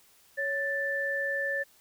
sine tone pair together, 555.6 / 1764 Hz, C#5 / A6, +4 / +4 cents, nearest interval octave + minor sixth, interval 2000 cents, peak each -33 / -29 dBFS, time 0.37-1.64 s, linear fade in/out 20 ms, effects white hiss -61 dBFS RMS until 1.8 s

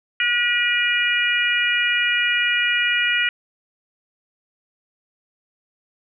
harmonic tone, 482.2 Hz, B4, 41 cents flat, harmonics 3 / 4 / 5 / 6, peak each -23 / -22 / -22 / -23 dBFS, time 0.2-3.29 s, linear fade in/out 2 ms, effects none

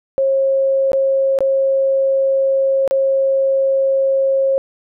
sine tone with dropouts, 540 Hz, C#5, 45 cents flat, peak -12 dBFS, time 0.18-4.58 s, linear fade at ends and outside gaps 0 ms, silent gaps 0.918-0.932 / 1.388-1.406 / 2.877-2.91 s, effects none

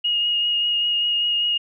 sine tone with vibrato, 2867 Hz, F7, 45 cents sharp, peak -18 dBFS, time 0.04-1.58 s, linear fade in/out 10 ms, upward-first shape triangle, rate 5.1 Hz, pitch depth 17 cents each way, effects none

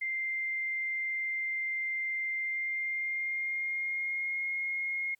sine tone with pitch glide, 2093 to 2148 Hz, C7 to C7, 0 to +45 cents, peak -30 dBFS, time 0.01-5.15 s, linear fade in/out 10 ms, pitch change +45 cents, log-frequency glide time 2.36-4.46 s, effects white hiss -75 dBFS RMS until 5.19 s + MP3 96 kbps

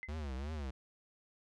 sine tone with exponential decay, 2052 Hz, C7, 34 cents flat, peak -38 dBFS, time 0.03-0.15 s, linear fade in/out 0 ms, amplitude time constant 24 ms
square tone with vibrato, 71.3 Hz, C#2, 49 cents sharp, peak -39 dBFS, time 0.08-0.71 s, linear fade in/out 10 ms, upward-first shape triangle, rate 2.8 Hz, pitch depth 220 cents each way
effects low-pass 6000 Hz 12 dB/octave

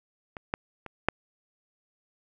clicks, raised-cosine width 0.5 ms, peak -23 / -12 / -24 / -6 dBFS, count 4, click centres 0.368 / 0.539 / 0.863 / 1.086 s, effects none

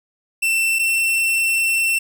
45% pulse tone pair in turn, 2682 / 2695 Hz, E7 / E7, +29 / +38 cents, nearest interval unison, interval 9 cents, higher second, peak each -16 dBFS, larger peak neither, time 0.42-0.79 / 0.79-1.99 s, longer second, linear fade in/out 10 ms, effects none

